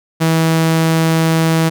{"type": "tone", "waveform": "sawtooth", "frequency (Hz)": 162.3, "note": "E3", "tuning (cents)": -27, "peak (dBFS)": -7, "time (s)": [0.2, 1.7], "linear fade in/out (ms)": 20, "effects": []}